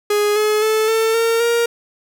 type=tone with pitch steps; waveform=45% pulse; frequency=415.3 / 425.5 / 435.9 / 446.7 / 457.6 / 468.9 Hz; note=G#4 / G#4 / A4 / A4 / A#4 / A#4; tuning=0 / +42 / -16 / +26 / -32 / +10 cents; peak=-14 dBFS; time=0.1-1.66 s; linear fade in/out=5 ms; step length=260 ms; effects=none